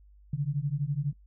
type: beating tone pair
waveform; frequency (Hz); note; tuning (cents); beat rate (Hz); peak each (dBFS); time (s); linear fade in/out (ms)
sine; 137.7 / 149.7; C#3 / D3; -11 / +33; 12; -30; 0.33-1.13; 5
effects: noise-tail reverb RT60 0.1 s tail -23 dB re dry + added 50 Hz sine -53 dBFS peak until 1.26 s